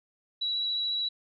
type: tone with vibrato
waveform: sine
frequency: 3911 Hz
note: B7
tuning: 18 cents flat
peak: -27 dBFS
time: 0.41-1.09 s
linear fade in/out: 10 ms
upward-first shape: triangle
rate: 14 Hz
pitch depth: 14 cents each way
effects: none